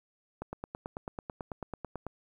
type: click train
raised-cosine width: 1 ms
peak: -23 dBFS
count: 16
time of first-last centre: 0.42-2.067 s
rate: 9.11 Hz
effects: 10-bit